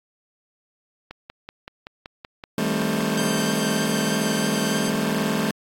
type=click train; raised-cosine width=0.3 ms; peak=-20 dBFS; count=13; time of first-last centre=1.11-3.387 s; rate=5.27 Hz
type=chord; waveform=sawtooth; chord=A half-diminished seventh; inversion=second; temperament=just; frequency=158.4 / 198 / 220 / 264 Hz; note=Eb3 / G3 / A3 / C4; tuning=+31 / +18 / 0 / +16 cents; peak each=-25 / -22 / -21 / -25 dBFS; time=2.58-5.51 s; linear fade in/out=2 ms
type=tone with vibrato; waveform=10% pulse; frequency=1568 Hz; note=G6; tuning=in tune; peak=-20 dBFS; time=3.17-4.9 s; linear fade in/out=5 ms; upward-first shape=sine; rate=3.2 Hz; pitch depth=17 cents each way
effects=AAC 48 kbps